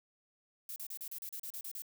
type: noise bursts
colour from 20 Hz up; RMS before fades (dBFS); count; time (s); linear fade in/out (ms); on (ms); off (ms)
violet; -43; 11; 0.69-1.821; 2; 71; 35
effects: none